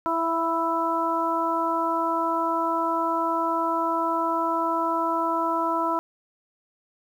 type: harmonic tone with a mistuned harmonic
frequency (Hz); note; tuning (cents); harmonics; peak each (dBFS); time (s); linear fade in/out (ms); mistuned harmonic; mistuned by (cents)
329.8; E4; +1; 1 / 2 / 3 / 4; -29 / -29 / -25 / -28; 0.06-5.99; 0; 2; +16
effects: 9-bit

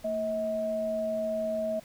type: tone pair together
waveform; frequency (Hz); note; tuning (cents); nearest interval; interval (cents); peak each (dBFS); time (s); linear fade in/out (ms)
sine; 225.9 / 639; A3 / D#5; +46 / +46; octave + tritone; 1800; -36 / -28; 0.04-1.8; 10
effects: pink hiss -54 dBFS RMS until 1.84 s

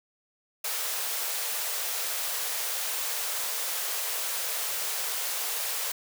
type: high-pass noise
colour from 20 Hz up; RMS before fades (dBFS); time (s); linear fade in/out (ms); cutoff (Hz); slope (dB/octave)
white; -31; 0.64-5.92; 5; 420; 96
effects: none

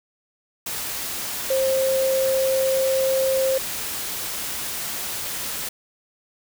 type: tone in noise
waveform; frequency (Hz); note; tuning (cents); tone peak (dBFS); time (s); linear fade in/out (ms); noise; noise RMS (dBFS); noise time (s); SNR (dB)
sine; 530; C5; +22; -18; 1.5-3.58; 5; white; -29; 0.66-5.69; +8
effects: none

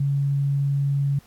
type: tone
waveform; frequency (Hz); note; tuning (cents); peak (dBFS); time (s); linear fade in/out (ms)
sine; 140.1; C#3; +19; -19; 0-1.19; 5
effects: pink hiss -56 dBFS RMS until 1.26 s + AAC 64 kbps

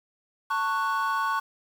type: chord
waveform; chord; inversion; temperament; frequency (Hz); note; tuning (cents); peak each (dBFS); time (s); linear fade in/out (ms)
triangle; F# minor; first; equal with one note detuned; 893.8 / 1108.7 / 1480; A5 / C#6 / F#6; +27 / 0 / 0; -28 / -24 / -28; 0.5-1.4; 10
effects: tanh soft clip ceiling -14 dBFS + 8-bit

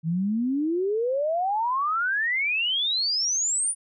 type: exponential sweep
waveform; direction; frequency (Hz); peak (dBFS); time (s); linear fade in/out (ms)
sine; up; 155.56 to 9700; -22; 0.03-3.75; 50
effects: none

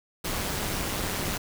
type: noise with amplitude modulation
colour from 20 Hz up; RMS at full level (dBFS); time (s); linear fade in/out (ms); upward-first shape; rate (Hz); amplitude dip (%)
pink; -27; 0.24-1.38; 10; sine; 202; 70
effects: none

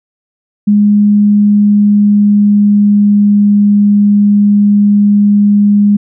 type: tone with pitch glide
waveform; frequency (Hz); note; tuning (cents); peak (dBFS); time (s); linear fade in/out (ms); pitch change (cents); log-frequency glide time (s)
sine; 206.6 to 204.9; G#3 to G#3; -9 to -23; -4; 0.67-5.97; 10; -14; 1.07-3.55
effects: none

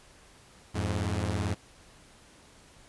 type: beating tone pair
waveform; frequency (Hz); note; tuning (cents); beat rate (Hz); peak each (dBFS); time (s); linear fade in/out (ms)
sawtooth; 87.1 / 105.1; F2 / G#2; -4 / +21; 18; -27; 0.74-1.55; 20
effects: pink hiss -56 dBFS RMS until 2.88 s + resampled to 24000 Hz

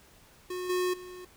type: tone with level steps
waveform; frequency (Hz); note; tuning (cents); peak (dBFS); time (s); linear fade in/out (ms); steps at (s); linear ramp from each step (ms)
square; 363.2; F#4; -32; -34 / -27 / -43; 0.5-1.25; 5; 0.69 / 0.93; 10
effects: pink hiss -58 dBFS RMS until 1.36 s

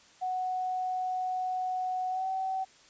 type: tone with pitch glide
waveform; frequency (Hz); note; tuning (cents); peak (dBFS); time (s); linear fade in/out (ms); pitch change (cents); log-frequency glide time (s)
sine; 740 to 760.8; F#5 to F#5; 0 to +48; -29; 0.21-2.65; 20; +48; 2.09-2.27
effects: white hiss -58 dBFS RMS until 2.89 s + resampled to 16000 Hz

